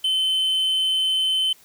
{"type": "tone", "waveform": "triangle", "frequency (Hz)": 3064, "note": "G7", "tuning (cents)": -40, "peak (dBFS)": -17, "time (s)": [0.04, 1.53], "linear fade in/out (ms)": 5, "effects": ["white hiss -53 dBFS RMS until 1.64 s"]}